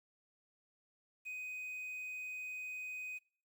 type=tone with quantisation; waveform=triangle; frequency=2504 Hz; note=D#7; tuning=10 cents sharp; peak=-40 dBFS; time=1.25-3.19 s; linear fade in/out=20 ms; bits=11; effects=noise-tail reverb RT60 0.5 s tail -24 dB re dry